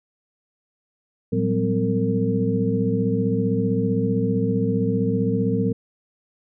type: tone cluster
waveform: sine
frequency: 112.4 / 181.6 / 197 / 257.5 / 456 Hz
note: A2 / F#3 / G3 / C4 / A#4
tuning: +37 / -32 / +9 / -28 / -38 cents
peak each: -25 dBFS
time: 1.32-5.73 s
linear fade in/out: 10 ms
effects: none

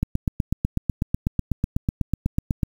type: click train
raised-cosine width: 5 ms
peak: -8 dBFS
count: 22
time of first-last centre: 0.03-2.632 s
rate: 8.07 Hz
effects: 7-bit

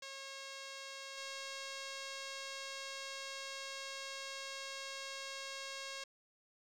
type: tone with level steps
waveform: 5% pulse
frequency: 544 Hz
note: C#5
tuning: 33 cents flat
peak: -34 / -31 dBFS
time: 0.02-6.04 s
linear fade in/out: 5 ms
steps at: 1.17 s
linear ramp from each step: 10 ms
effects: low-pass 8000 Hz 12 dB/octave + 11-bit

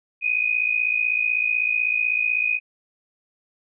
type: tone pair together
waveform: sine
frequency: 2460 / 2516 Hz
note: D#7 / D#7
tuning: -20 / +19 cents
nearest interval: unison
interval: 39 cents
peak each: -22 / -22 dBFS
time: 0.21-2.6 s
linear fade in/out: 50 ms
effects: none

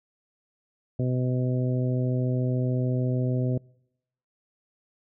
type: harmonic tone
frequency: 126.6 Hz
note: B2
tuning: 43 cents sharp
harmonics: 1 / 2 / 3 / 4 / 5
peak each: -24 / -30 / -34 / -36 / -38 dBFS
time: 0.99-3.58 s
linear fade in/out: 5 ms
effects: noise-tail reverb RT60 0.8 s tail -26 dB re dry

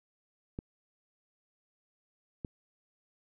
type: clicks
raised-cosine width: 3 ms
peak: -24 dBFS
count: 2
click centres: 0.589 / 2.448 s
effects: none

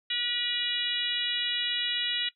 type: harmonic tone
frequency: 483.7 Hz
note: B4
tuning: 36 cents flat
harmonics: 3 / 4 / 5 / 6 / 7 / 8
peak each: -43 / -37 / -38 / -32 / -33 / -33 dBFS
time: 0.1-2.29 s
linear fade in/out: 5 ms
effects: noise-tail reverb RT60 0.1 s tail -17 dB re dry

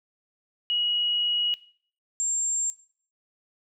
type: tone pair in turn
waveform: sine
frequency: 2904 / 7407 Hz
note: F#7 / A#8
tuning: -33 / -12 cents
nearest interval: octave + major third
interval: 1621 cents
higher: second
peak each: -23 dBFS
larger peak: neither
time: 0.7-1.54 / 2.2-2.7 s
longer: first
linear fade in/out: 0 ms
effects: noise-tail reverb RT60 0.5 s tail -19 dB re dry

